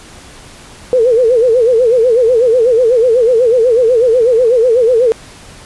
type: tone with vibrato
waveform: sine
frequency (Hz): 477.2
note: A#4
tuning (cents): +41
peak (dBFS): -6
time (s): 0.93-5.12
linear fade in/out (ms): 0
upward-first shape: sine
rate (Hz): 8.1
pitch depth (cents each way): 140
effects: pink hiss -36 dBFS RMS until 5.65 s + resampled to 24000 Hz